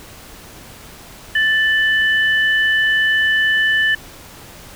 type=tone pair together; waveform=sine; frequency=1761 / 2987 Hz; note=A6 / F#7; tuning=+1 / +16 cents; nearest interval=major sixth; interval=915 cents; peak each=-13 / -22 dBFS; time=1.35-3.95 s; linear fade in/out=5 ms; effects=pink hiss -39 dBFS RMS until 4.75 s